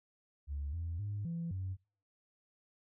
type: tone with pitch steps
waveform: sine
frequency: 71.5 / 83.9 / 102.8 / 168.1 / 94.2 Hz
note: D2 / E2 / G#2 / E3 / F#2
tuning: -46 / +31 / -17 / +34 / +32 cents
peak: -35 dBFS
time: 0.47-1.77 s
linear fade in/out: 50 ms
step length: 260 ms
effects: noise-tail reverb RT60 0.4 s tail -23 dB re dry + tanh soft clip ceiling -32 dBFS